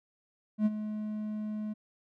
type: tone with ADSR envelope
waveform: triangle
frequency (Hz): 213.1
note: G#3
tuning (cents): +45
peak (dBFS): -19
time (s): 0.58-1.74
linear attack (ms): 78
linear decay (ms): 33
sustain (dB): -12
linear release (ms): 18
effects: none